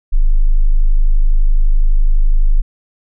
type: tone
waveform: sine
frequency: 25.96 Hz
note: G#0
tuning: in tune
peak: -6 dBFS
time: 0.12-2.62 s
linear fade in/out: 20 ms
effects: none